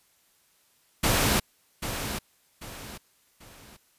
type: noise with echo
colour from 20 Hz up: pink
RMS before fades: -23 dBFS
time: 1.03-1.4 s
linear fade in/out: 10 ms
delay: 790 ms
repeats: 3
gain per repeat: -9 dB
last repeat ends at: 3.77 s
effects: white hiss -65 dBFS RMS until 3.98 s + resampled to 32000 Hz